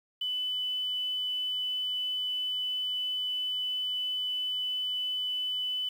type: tone with quantisation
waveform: sine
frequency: 2999 Hz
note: F#7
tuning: 23 cents sharp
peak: -29 dBFS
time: 0.21-5.89 s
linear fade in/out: 5 ms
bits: 9
effects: none